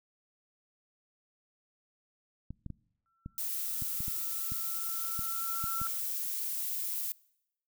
clicks, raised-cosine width 5 ms, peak -28 dBFS, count 11, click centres 2.506 / 2.663 / 2.703 / 3.261 / 3.822 / 4.005 / 4.081 / 4.52 / 5.192 / 5.641 / 5.816 s
sine tone with exponential growth, 1346 Hz, E6, 36 cents sharp, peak -34 dBFS, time 3.06-5.87 s, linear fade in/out 0 ms, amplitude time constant 610 ms
violet noise, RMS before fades -35 dBFS, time 3.38-7.12 s, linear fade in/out 0 ms
effects noise-tail reverb RT60 0.8 s tail -24 dB re dry

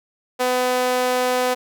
sawtooth tone with high-pass filter, 251.3 Hz, B3, 30 cents sharp, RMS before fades -20 dBFS, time 0.39-1.55 s, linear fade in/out 20 ms, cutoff 540 Hz, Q 1.8, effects none

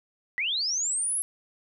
sine linear sweep, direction up, 1900 to 11175 Hz, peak -25 dBFS, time 0.38-1.22 s, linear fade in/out 0 ms, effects none

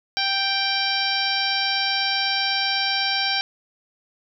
harmonic tone, 784 Hz, G5, in tune, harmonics 1 / 2 / 3 / 4 / 5 / 6 / 7, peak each -28 / -28 / -28 / -28 / -28 / -28 / -28 dBFS, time 0.17-3.41 s, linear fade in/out 0 ms, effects none

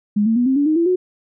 sine tone with pitch steps, 207.4 / 224.9 / 243.8 / 264.3 / 286.6 / 310.7 / 336.9 / 365.3 Hz, G#3 / A3 / B3 / C4 / D4 / D#4 / E4 / F#4, -2 / +38 / -22 / +18 / -42 / -2 / +38 / -22 cents, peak -13 dBFS, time 0.16-0.96 s, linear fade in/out 10 ms, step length 100 ms, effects none

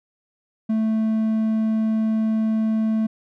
triangle tone, 220 Hz, A3, in tune, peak -16 dBFS, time 0.69-3.07 s, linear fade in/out 10 ms, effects none

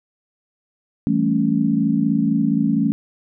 sine chord, A dominant seventh, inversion second, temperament equal, 164.81 / 196 / 220 / 277.2 Hz, E3 / G3 / A3 / C#4, 0 / 0 / 0 / 0 cents, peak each -23 / -23 / -19 / -20 dBFS, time 1.07-2.92 s, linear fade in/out 0 ms, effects none

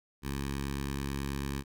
10% pulse tone with notch filter, 69.2 Hz, C#2, 2 cents flat, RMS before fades -35 dBFS, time 0.22-1.64 s, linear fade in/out 50 ms, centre 580 Hz, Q 0.9, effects none

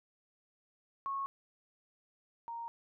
sine tone pair in turn, 1097 / 930.5 Hz, C#6 / A#5, -18 / -3 cents, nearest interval minor third, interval 285 cents, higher first, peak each -34 / -39 dBFS, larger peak first, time 1.06-1.26 / 2.48-2.68 s, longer neither, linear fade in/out 0 ms, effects none

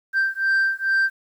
sine beating tone pair, 1568 / 1570.3 Hz, G6 / G6, 0 / +3 cents, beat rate 2.3 Hz, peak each -19 dBFS, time 0.13-1.1 s, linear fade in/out 50 ms, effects tanh soft clip ceiling -15 dBFS + 9-bit

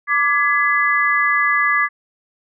sine tone cluster, 1175 / 1682 / 2012 Hz, D6 / G#6 / B6, +1 / +22 / +32 cents, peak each -18 dBFS, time 0.07-1.89 s, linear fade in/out 50 ms, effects none

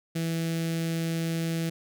sawtooth tone with notch filter, 164.81 Hz, E3, in tune, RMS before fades -29 dBFS, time 0.15-1.7 s, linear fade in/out 10 ms, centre 1000 Hz, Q 0.74, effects none

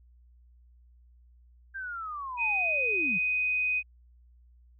sine linear sweep, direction down, 1600 to 155.56 Hz, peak -34 dBFS, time 1.74-3.19 s, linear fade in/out 20 ms
sine tone, 2500 Hz, D#7, 8 cents sharp, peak -25 dBFS, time 2.37-3.83 s, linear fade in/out 50 ms
effects added 60 Hz sine -55 dBFS peak until 4.79 s

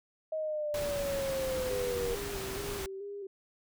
sine exponential sweep, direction down, 633 to 470.3 Hz, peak -31 dBFS, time 0.32-2.15 s, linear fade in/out 5 ms
pink noise, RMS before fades -39 dBFS, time 0.74-2.86 s, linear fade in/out 2 ms
sine tone with vibrato, 395.1 Hz, G4, 14 cents sharp, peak -38 dBFS, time 1.7-3.27 s, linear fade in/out 5 ms, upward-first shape square, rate 2.3 Hz, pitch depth 38 cents each way
effects none

